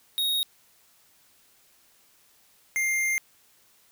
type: tone pair in turn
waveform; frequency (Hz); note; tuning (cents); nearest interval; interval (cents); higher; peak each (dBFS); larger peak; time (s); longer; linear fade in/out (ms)
square; 3755 / 2107; A#7 / C7; +12 / +12; minor seventh; 1000; first; -24; neither; 0.18-0.43 / 2.76-3.18; second; 0
effects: white hiss -61 dBFS RMS until 3.91 s